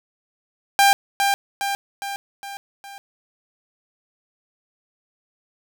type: tone with echo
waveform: sawtooth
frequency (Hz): 796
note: G5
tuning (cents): +26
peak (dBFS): -8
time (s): 0.79-0.93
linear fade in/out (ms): 0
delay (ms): 410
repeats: 5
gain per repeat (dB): -5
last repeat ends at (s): 2.98
effects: none